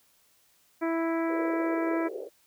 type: harmonic tone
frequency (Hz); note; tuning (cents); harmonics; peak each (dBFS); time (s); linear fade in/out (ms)
329.6; E4; 0; 1 / 2 / 3 / 4 / 5 / 6 / 7; -27 / -33 / -37 / -39 / -41 / -43 / -44; 0.81-2.09; 20
type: band-pass noise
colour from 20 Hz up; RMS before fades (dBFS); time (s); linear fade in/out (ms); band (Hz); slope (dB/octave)
white; -38; 1.27-2.3; 50; 370 to 540; 48
effects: white hiss -65 dBFS RMS until 2.46 s